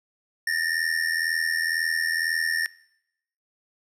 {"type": "ring-modulated tone", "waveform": "square", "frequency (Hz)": 1817, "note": "A#6", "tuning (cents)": -45, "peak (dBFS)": -21, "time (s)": [0.47, 2.66], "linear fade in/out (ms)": 0, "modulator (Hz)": 41, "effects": ["noise-tail reverb RT60 0.8 s tail -22 dB re dry", "low-pass 12000 Hz 12 dB/octave"]}